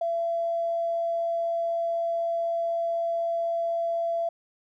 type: tone with tanh clipping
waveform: triangle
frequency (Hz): 674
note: E5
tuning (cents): +38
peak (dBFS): -24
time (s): 0.01-4.29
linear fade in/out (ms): 5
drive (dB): 3
effects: none